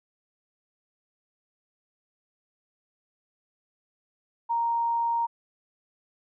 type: tone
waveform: sine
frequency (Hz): 932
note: A#5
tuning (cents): -1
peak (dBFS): -23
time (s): 4.49-5.27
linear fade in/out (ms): 20
effects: none